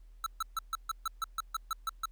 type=tone bursts; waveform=square; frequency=1318.5 Hz; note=E6; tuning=in tune; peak=-31 dBFS; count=12; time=0.24-2.056 s; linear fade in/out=2 ms; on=23 ms; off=140 ms; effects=added 40 Hz sine -51 dBFS peak until 2.11 s + pink hiss -75 dBFS RMS until 2.11 s